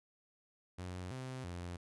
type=tone with pitch steps; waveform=sawtooth; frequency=90.7 / 129.6 / 87.8 Hz; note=F#2 / C3 / F2; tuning=-34 / -16 / +10 cents; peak=-38 dBFS; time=0.78-1.77 s; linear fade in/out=10 ms; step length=330 ms; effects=resampled to 24000 Hz